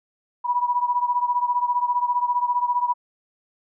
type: beating tone pair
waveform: sine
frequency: 972 / 987 Hz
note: B5 / B5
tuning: -28 / -1 cents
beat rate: 15 Hz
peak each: -21 / -24 dBFS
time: 0.44-2.94 s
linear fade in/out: 20 ms
effects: none